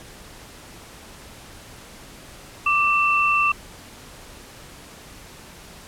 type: tone pair together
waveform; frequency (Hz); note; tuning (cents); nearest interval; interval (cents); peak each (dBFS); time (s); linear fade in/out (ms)
sine; 1174.7 / 2683; D6 / E7; 0 / +30; octave + major second; 1430; -19; 2.66-3.52; 5
effects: pink hiss -43 dBFS RMS until 5.87 s + low-pass 12000 Hz 12 dB/octave